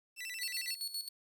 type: tone with vibrato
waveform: sawtooth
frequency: 2296 Hz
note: D7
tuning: 40 cents flat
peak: -37 dBFS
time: 0.16-0.76 s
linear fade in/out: 50 ms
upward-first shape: square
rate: 11 Hz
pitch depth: 260 cents each way
type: tone with tremolo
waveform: sawtooth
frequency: 4399 Hz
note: C#8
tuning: 14 cents flat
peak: -33 dBFS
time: 0.41-1.09 s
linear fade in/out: 10 ms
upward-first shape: square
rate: 7.5 Hz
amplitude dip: 70%
effects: 11-bit